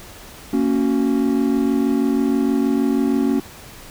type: chord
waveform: triangle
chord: F# major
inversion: first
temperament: just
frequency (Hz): 231.2 / 277.5 / 370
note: A#3 / C#4 / F#4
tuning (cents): -14 / +2 / 0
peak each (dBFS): -18 / -16 / -22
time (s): 0.53-3.4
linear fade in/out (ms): 5
effects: pink hiss -40 dBFS RMS until 3.9 s